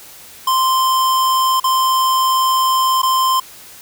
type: tone with dropouts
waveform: square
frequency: 1043 Hz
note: C6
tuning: 6 cents flat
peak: -13 dBFS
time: 0.47-3.4 s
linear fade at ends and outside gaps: 5 ms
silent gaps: 1.6-1.64 / 3.019-3.03 s
effects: white hiss -39 dBFS RMS until 3.81 s